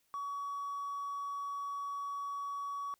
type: tone with hard clipping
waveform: triangle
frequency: 1130 Hz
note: C#6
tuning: 33 cents sharp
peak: -37 dBFS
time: 0.14-2.94 s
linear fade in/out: 0 ms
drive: 4 dB
effects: white hiss -75 dBFS RMS until 2.99 s